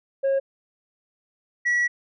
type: tone pair in turn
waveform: sine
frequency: 544 / 1934.4 Hz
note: C#5 / B6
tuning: -33 / -36 cents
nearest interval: octave + minor seventh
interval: 2197 cents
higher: second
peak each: -16 dBFS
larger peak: neither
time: 0.23-0.4 / 1.65-1.88 s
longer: second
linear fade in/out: 20 ms
effects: tanh soft clip ceiling -18 dBFS